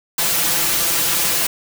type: noise with comb filter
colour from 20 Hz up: white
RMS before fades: -18 dBFS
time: 0.18-1.47 s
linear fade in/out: 5 ms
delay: 5.9 ms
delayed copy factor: +0.95
effects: none